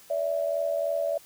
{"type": "tone pair together", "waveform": "sine", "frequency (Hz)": [576.1, 659.3], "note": ["D5", "E5"], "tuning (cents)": [-33, 0], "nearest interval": "major second", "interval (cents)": 233, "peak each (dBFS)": [-27, -28], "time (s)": [0.1, 1.18], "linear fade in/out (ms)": 5, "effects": ["white hiss -53 dBFS RMS until 1.25 s"]}